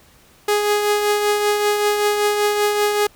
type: tone with tremolo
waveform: sawtooth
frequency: 415.3 Hz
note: G#4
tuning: in tune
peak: -10 dBFS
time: 0.48-3.07 s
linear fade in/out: 5 ms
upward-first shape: triangle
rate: 5.2 Hz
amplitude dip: 45%
effects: pink hiss -51 dBFS RMS until 3.15 s